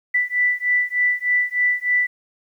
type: beating tone pair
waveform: sine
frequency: 1976 / 1979.3 Hz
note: B6 / B6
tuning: 0 / +3 cents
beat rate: 3.3 Hz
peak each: -20 dBFS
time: 0.14-2.07 s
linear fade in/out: 10 ms
effects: 9-bit